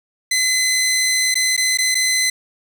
15% pulse tone with dropouts, 2034 Hz, C7, 50 cents flat, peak -9 dBFS, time 0.31-2.3 s, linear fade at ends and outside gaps 5 ms, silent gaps 1.343-1.354 / 1.566-1.576 / 1.774-1.785 / 1.946-1.951 s, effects none

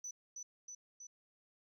sine tone with echo, 5980 Hz, F#8, 17 cents sharp, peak -40 dBFS, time 0.04-0.11 s, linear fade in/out 5 ms, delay 320 ms, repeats 3, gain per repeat -3 dB, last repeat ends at 1.07 s, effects tanh soft clip ceiling -40 dBFS

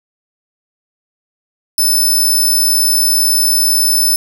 10% pulse tone, 5274 Hz, E8, in tune, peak -4 dBFS, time 1.78-4.16 s, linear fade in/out 2 ms, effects none

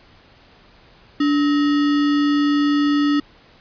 sine tone with sample-and-hold, 290.5 Hz, D4, 19 cents flat, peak -14 dBFS, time 1.2-3.2 s, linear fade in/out 5 ms, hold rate 1575 Hz, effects pink hiss -50 dBFS RMS until 3.6 s + resampled to 11025 Hz

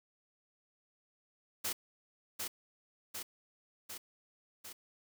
white noise with echo, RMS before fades -36 dBFS, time 1.64-1.73 s, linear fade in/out 10 ms, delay 750 ms, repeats 4, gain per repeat -3 dB, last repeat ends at 4.73 s, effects none

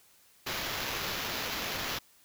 white noise with sample-and-hold, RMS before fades -35 dBFS, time 0.46-1.99 s, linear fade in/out 10 ms, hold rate 8820 Hz, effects white hiss -62 dBFS RMS until 2.24 s

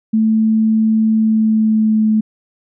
sine tone with pitch glide, 220 to 216.8 Hz, A3 to A3, 0 to -25 cents, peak -10 dBFS, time 0.13-2.21 s, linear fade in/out 10 ms, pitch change -25 cents, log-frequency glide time 1.16-2.09 s, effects none

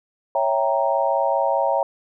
sine chord, C# diminished seventh, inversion none, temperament equal, 554.4 / 659.3 / 784 / 932.3 Hz, C#5 / E5 / G5 / Bb5, 0 / 0 / 0 / 0 cents, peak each -22 / -23 / -24 / -23 dBFS, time 0.35-1.83 s, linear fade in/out 2 ms, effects none

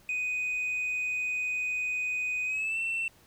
sine tone with pitch glide, 2494 to 2688 Hz, D#7 to E7, +3 to +33 cents, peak -26 dBFS, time 0.09-3.08 s, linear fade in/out 2 ms, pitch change +130 cents, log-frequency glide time 2.45-2.79 s, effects tanh soft clip ceiling -27 dBFS + pink hiss -60 dBFS RMS until 3.26 s

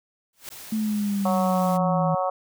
white noise with exponential growth, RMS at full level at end -33 dBFS, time 0.33-0.49 s, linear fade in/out 2 ms, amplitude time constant 33 ms
white noise, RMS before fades -41 dBFS, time 0.5-1.78 s, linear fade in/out 20 ms
sine exponential sweep, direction down, 220.3 to 161.9 Hz, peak -22 dBFS, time 0.72-2.15 s, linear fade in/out 5 ms
harmonic tone, 185 Hz, F#3, in tune, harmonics 3 / 4 / 5 / 6 / 7, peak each -26 / -26 / -32 / -29 / -35 dBFS, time 1.25-2.3 s, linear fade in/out 5 ms
effects none

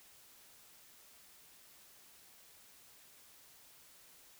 silence, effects white hiss -61 dBFS RMS until 4.39 s

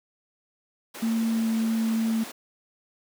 pink high-pass noise, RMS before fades -40 dBFS, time 0.94-2.32 s, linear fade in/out 10 ms, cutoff 240 Hz, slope 24 dB/octave
sine tone with pitch glide, 226.7 to 224.6 Hz, A#3 to A3, -48 to +36 cents, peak -22 dBFS, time 1.02-2.24 s, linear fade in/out 10 ms, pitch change -16 cents, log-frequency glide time 1.3-1.47 s
effects none

